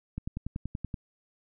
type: click train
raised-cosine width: 5 ms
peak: -21 dBFS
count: 9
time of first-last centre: 0.18-0.942 s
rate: 10.5 Hz
effects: none